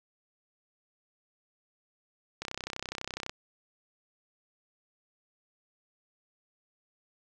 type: click train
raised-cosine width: 0.2 ms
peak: -18 dBFS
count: 29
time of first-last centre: 2.42-3.295 s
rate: 32 Hz
effects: none